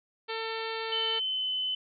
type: harmonic tone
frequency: 448.4 Hz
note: A4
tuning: 33 cents sharp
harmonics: 1 / 2 / 3 / 4 / 5 / 6 / 7 / 8 / 9 / 10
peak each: -36 / -39 / -41 / -42 / -43 / -44 / -44 / -45 / -46 / -46 dBFS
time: 0.28-1.2 s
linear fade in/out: 20 ms
type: tone with pitch glide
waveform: sine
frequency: 3060 to 3030 Hz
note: G7 to F#7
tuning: -42 to +40 cents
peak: -28 dBFS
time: 0.92-1.75 s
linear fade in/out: 5 ms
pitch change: -18 cents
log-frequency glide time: 1.21-1.49 s
effects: none